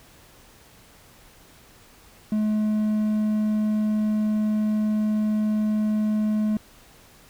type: tone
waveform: triangle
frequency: 213.6 Hz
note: G#3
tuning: 49 cents sharp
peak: -18 dBFS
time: 2.32-6.57 s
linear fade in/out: 2 ms
effects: pink hiss -52 dBFS RMS until 7.29 s